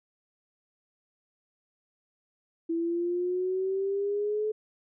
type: exponential sweep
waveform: sine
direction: up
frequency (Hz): 329.5 to 432.1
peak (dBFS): -26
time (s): 2.69-4.52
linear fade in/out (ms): 10
effects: none